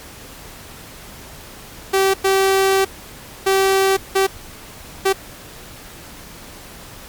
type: tone bursts at uneven times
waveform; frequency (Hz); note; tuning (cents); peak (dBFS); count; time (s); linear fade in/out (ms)
sawtooth; 386.4; G4; -25; -9; 5; 1.93-2.14 / 2.24-2.85 / 3.46-3.97 / 4.15-4.27 / 5.05-5.13; 10
effects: pink hiss -38 dBFS RMS until 7.08 s + MP3 96 kbps